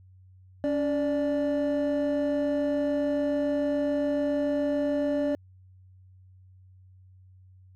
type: tone pair together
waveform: triangle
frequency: 281.9 / 587.3 Hz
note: C#4 / D5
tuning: +29 / 0 cents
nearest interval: octave + minor second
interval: 1271 cents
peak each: -24 dBFS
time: 0.64-5.35 s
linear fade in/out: 0 ms
effects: tanh soft clip ceiling -17 dBFS + added 93 Hz sine -51 dBFS peak until 7.75 s